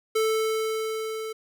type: tone with level ramp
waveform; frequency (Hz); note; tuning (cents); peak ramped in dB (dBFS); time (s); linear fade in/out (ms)
square; 440; A4; 0; -21 to -32; 0.15-1.33; 10
effects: none